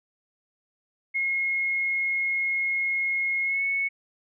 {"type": "tone with pitch glide", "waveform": "sine", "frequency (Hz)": [2159, 2207], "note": ["C#7", "C#7"], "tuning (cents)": [-46, -8], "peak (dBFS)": -23, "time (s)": [1.14, 3.89], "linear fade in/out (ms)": 20, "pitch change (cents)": 38, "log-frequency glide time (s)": [3.44, 3.63], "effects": []}